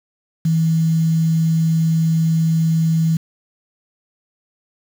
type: tone with quantisation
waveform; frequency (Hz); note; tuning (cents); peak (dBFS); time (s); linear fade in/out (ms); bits
sine; 162.1; E3; -29; -13; 0.45-3.17; 5; 6
effects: none